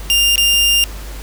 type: tone with dropouts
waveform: sawtooth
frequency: 2800 Hz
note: F7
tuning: 4 cents sharp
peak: -7 dBFS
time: 0.1-0.84 s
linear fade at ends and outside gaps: 0 ms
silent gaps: 0.357-0.379 s
effects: added 50 Hz sine -27 dBFS peak until 1.22 s + pink hiss -35 dBFS RMS until 1.22 s